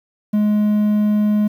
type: tone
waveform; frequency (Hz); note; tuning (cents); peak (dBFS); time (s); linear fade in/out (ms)
triangle; 210; G#3; +19; -11; 0.33-1.48; 10
effects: 8-bit